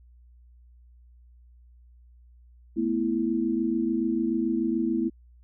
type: chord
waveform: sine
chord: A suspended second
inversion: none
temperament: equal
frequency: 220 / 246.9 / 329.6 Hz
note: A3 / B3 / E4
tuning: 0 / 0 / 0 cents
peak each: -29 / -28 / -26 dBFS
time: 2.76-5.1 s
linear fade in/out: 20 ms
effects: added 60 Hz sine -51 dBFS peak until 5.43 s